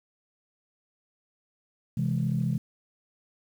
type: chord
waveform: sine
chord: C augmented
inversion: none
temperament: equal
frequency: 130.81 / 164.81 / 207.7 Hz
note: C3 / E3 / G#3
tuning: 0 / 0 / 0 cents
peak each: -27 / -28 / -30 dBFS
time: 1.97-2.58 s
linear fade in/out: 5 ms
effects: tanh soft clip ceiling -16 dBFS + 9-bit